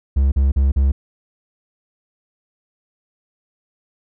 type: tone bursts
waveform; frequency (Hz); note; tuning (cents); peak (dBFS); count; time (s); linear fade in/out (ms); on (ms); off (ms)
triangle; 68.2; C#2; -28; -10; 4; 0.16-0.92; 10; 160; 40
effects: none